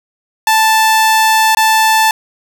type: tone with dropouts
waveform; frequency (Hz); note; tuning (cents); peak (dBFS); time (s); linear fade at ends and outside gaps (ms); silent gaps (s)
sawtooth; 880; A5; 0; -4; 0.47-2.11; 2; 1.549-1.57
effects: none